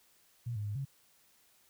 sine tone with pitch steps, 118.7 / 104.1 / 103.4 / 137 Hz, A#2 / G#2 / G#2 / C#3, +32 / +5 / -7 / -20 cents, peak -34 dBFS, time 0.46-0.852 s, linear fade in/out 10 ms, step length 98 ms, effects white hiss -67 dBFS RMS until 1.69 s

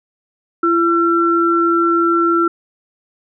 sine tone pair together, 337.9 / 1351.6 Hz, E4 / E6, +43 / +43 cents, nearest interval 2 octaves, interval 2400 cents, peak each -14 dBFS, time 0.63-2.48 s, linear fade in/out 5 ms, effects none

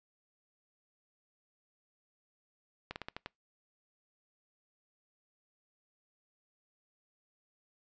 slowing click train, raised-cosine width 0.3 ms, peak -23 dBFS, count 6, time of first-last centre 2.91-3.261 s, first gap 49 ms, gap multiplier 1.18, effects noise-tail reverb RT60 0.2 s tail -26 dB re dry + resampled to 16000 Hz

